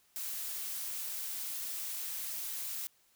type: noise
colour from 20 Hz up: blue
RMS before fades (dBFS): -39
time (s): 0.16-2.87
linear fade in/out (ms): 0
effects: white hiss -69 dBFS RMS until 3.15 s